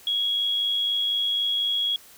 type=tone with amplitude modulation; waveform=sine; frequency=3322 Hz; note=G#7; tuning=in tune; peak=-20 dBFS; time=0.07-1.96 s; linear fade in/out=2 ms; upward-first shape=sine; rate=104 Hz; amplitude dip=35%; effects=white hiss -50 dBFS RMS until 2.17 s